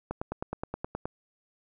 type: click train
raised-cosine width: 1 ms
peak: -18 dBFS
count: 10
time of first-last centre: 0.11-1.055 s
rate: 9.52 Hz
effects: none